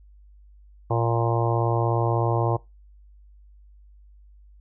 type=harmonic tone; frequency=116.54 Hz; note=A#2; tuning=in tune; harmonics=1 / 3 / 4 / 5 / 6 / 7 / 8 / 9; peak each=-23 / -28 / -29 / -30 / -31 / -31 / -32 / -33 dBFS; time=0.9-2.57 s; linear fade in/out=10 ms; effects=noise-tail reverb RT60 0.2 s tail -20 dB re dry + added 50 Hz sine -48 dBFS peak until 4.6 s